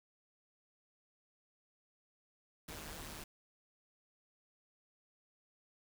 pink noise with amplitude modulation, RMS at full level -45 dBFS, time 2.68-3.24 s, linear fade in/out 5 ms, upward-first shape sine, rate 153 Hz, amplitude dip 60%, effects none

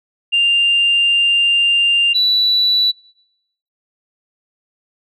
sine tone pair in turn, 2794 / 3951 Hz, F7 / B7, 0 / 0 cents, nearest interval tritone, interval 600 cents, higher second, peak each -10 dBFS, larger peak neither, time 0.32-2.14 / 2.14-2.92 s, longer first, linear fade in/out 20 ms, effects noise-tail reverb RT60 0.8 s tail -25 dB re dry + tanh soft clip ceiling -6 dBFS

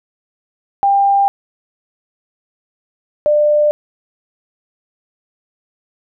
sine tone pair in turn, 796 / 596.3 Hz, G5 / D5, +26 / +26 cents, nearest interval perfect fourth, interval 500 cents, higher first, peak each -9 dBFS, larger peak neither, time 0.83-1.28 / 3.26-3.71 s, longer neither, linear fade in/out 0 ms, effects none

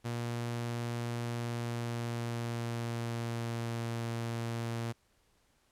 sawtooth tone with pitch glide, 118.6 to 116.23 Hz, A#2 to A#2, +30 to -5 cents, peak -30 dBFS, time 0.04-4.93 s, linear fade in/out 20 ms, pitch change -35 cents, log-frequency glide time 1.33-3.91 s, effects pink hiss -71 dBFS RMS until 5.71 s + low-pass 12000 Hz 12 dB/octave

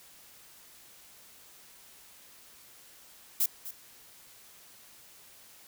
violet noise with echo, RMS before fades -26 dBFS, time 3.4-3.46 s, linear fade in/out 5 ms, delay 250 ms, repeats 1, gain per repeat -14 dB, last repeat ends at 3.71 s, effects white hiss -55 dBFS RMS until 5.67 s

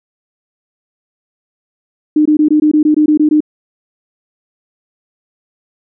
sine tone bursts, 303.7 Hz, D#4, 42 cents flat, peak -6 dBFS, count 11, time 2.16-3.405 s, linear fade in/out 5 ms, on 95 ms, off 20 ms, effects none

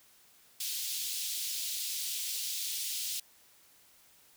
pink high-pass noise, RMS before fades -36 dBFS, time 0.6-3.2 s, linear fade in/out 5 ms, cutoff 3300 Hz, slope 24 dB/octave, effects white hiss -62 dBFS RMS until 4.36 s

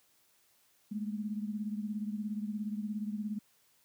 sine beating tone pair, 207.7 / 224.7 Hz, G#3 / A3, 0 / +37 cents, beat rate 17 Hz, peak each -35 / -40 dBFS, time 0.91-3.39 s, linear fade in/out 10 ms, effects white hiss -69 dBFS RMS until 3.84 s + high-pass 60 Hz 12 dB/octave

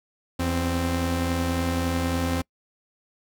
sawtooth tone pair together, 83.6 / 261.6 Hz, E2 / C4, +25 / 0 cents, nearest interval octave + minor sixth, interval 1975 cents, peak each -22 dBFS, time 0.39-2.42 s, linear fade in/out 10 ms, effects noise-tail reverb RT60 0.1 s tail -26 dB re dry

